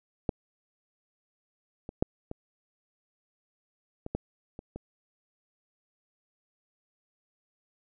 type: clicks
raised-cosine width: 2 ms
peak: -13 / -25 / -10 / -23 / -23 / -16 / -27 / -25 dBFS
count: 8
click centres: 0.292 / 1.891 / 2.025 / 2.314 / 4.064 / 4.15 / 4.591 / 4.76 s
effects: none